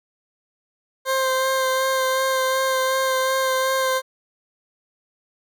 20% pulse tone with vibrato, 525 Hz, C5, 6 cents sharp, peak -14 dBFS, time 1.05-4.02 s, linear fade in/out 50 ms, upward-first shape sine, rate 2.7 Hz, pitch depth 15 cents each way, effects none

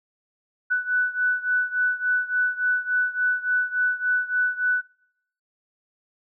sine beating tone pair, 1488 / 1491.5 Hz, F#6 / F#6, +9 / +13 cents, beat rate 3.5 Hz, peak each -22 / -25 dBFS, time 0.7-4.82 s, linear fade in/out 20 ms, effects noise-tail reverb RT60 0.7 s tail -22 dB re dry

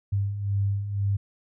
sine beating tone pair, 98.4 / 100.4 Hz, G2 / G2, +7 / +42 cents, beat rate 2 Hz, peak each -31 / -24 dBFS, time 0.12-1.17 s, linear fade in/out 10 ms, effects none

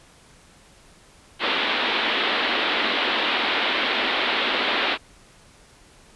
white band-pass noise, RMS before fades -23 dBFS, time 1.39-4.98 s, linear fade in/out 50 ms, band 220 to 3800 Hz, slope 48 dB/octave, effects pink hiss -52 dBFS RMS until 6.15 s + resampled to 24000 Hz

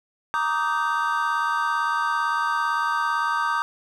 triangle chord, Eb major seventh, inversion second, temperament just, 933.4 / 1166.7 / 1244.5 / 1555.6 Hz, Bb5 / D6 / Eb6 / G6, +2 / -12 / 0 / -14 cents, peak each -25 dBFS, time 0.34-3.62 s, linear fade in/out 0 ms, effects none

